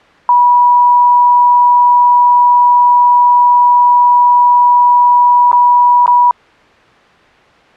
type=tone with dropouts; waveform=sine; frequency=974 Hz; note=B5; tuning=24 cents flat; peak=-4 dBFS; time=0.29-6.31 s; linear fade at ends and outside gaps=1 ms; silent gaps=5.516-5.529 / 6.061-6.078 s; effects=white hiss -43 dBFS RMS until 7.76 s + low-pass 2000 Hz 12 dB/octave